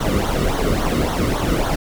brown noise with flanger, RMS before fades -19 dBFS, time 0-1.76 s, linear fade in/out 10 ms, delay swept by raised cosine 0.39 to 1.25 ms, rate 3.6 Hz, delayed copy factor -0.7, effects none

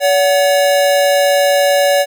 square tone pair together, 569.5 / 740 Hz, C#5 / F#5, +47 / 0 cents, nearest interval perfect fourth, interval 453 cents, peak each -11 / -17 dBFS, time 0-2.06 s, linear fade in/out 50 ms, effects none

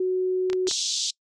sine tone, 370 Hz, F#4, in tune, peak -21 dBFS, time 0-0.69 s, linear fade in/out 5 ms
clicks, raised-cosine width 0.2 ms, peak -16 dBFS, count 4, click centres 0.5 / 0.531 / 0.671 / 0.712 s
pink band-pass noise, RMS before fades -27 dBFS, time 0.67-1.11 s, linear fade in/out 10 ms, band 3400 to 7300 Hz, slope 48 dB/octave
effects noise-tail reverb RT60 0.1 s tail -25 dB re dry

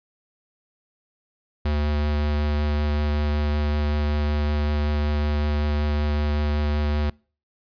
square tone with vibrato, 74.2 Hz, D2, 18 cents sharp, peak -21 dBFS, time 1.65-7.1 s, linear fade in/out 5 ms, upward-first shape triangle, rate 5.3 Hz, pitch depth 12 cents each way, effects noise-tail reverb RT60 0.4 s tail -26 dB re dry + resampled to 11025 Hz

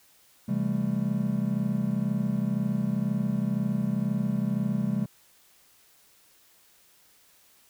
triangle chord, A minor seventh, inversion first, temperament just, 132 / 165 / 198 / 220 Hz, C3 / E3 / G3 / A3, +16 / +2 / +18 / 0 cents, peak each -30 / -31 / -26 / -28 dBFS, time 0.48-5.06 s, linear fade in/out 10 ms, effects white hiss -60 dBFS RMS until 7.69 s

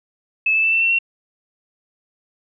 sine tone with pitch steps, 2605 / 2629 / 2654 / 2678 / 2703 / 2728 Hz, E7 / E7 / E7 / E7 / E7 / F7, -21 / -5 / +11 / +27 / +43 / -41 cents, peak -14 dBFS, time 0.46-0.988 s, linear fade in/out 5 ms, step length 88 ms, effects none

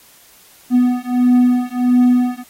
triangle beating tone pair, 246.9 / 248.4 Hz, B3 / B3, 0 / +10 cents, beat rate 1.5 Hz, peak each -12 dBFS, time 0.7-2.44 s, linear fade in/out 50 ms, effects white hiss -47 dBFS RMS until 2.49 s + AAC 48 kbps

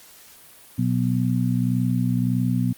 harmonic tone, 61.7 Hz, B1, 1 cent flat, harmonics 2 / 3 / 4, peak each -22 / -24 / -24 dBFS, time 0.78-2.73 s, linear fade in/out 10 ms, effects white hiss -48 dBFS RMS until 2.77 s + Opus 48 kbps

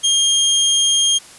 25% pulse tone, 3221 Hz, G7, 46 cents sharp, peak -9 dBFS, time 0.03-1.19 s, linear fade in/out 20 ms, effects white hiss -41 dBFS RMS until 1.38 s + resampled to 24000 Hz

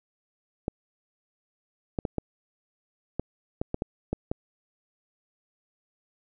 clicks, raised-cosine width 2 ms, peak -14 dBFS, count 10, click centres 0.681 / 1.988 / 2.052 / 2.183 / 3.196 / 3.615 / 3.744 / 3.821 / 4.13 / 4.315 s, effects none

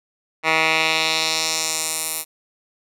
10% pulse tone with band-pass filter sweep, 159.5 Hz, D#3, 43 cents sharp, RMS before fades -21 dBFS, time 0.43-2.25 s, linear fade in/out 50 ms, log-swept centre 1900 to 12000 Hz, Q 1.6, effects none

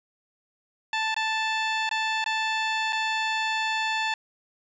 15% pulse tone with dropouts, 880 Hz, A5, in tune, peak -18 dBFS, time 0.93-4.14 s, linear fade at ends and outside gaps 2 ms, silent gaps 1.144-1.164 / 1.892-1.912 / 2.242-2.261 / 2.925-2.929 s, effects resampled to 16000 Hz + 10-bit

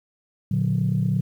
sine chord, Bb augmented, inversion none, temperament just, 116.54 / 145.68 / 182.1 Hz, Bb2 / D3 / F#3, 0 / -14 / -27 cents, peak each -23 dBFS, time 0.51-1.21 s, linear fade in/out 5 ms, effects tanh soft clip ceiling -12 dBFS + 9-bit

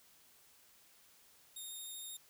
10% pulse tone with vibrato, 3693 Hz, A#7, 17 cents flat, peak -38 dBFS, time 1.56-2.17 s, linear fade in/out 5 ms, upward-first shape sine, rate 13 Hz, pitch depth 15 cents each way, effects white hiss -65 dBFS RMS until 2.29 s

